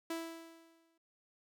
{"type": "tone with exponential decay", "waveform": "sawtooth", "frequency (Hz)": 329.6, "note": "E4", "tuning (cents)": 0, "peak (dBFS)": -32, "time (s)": [0.1, 0.98], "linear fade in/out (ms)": 5, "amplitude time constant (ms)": 190, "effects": []}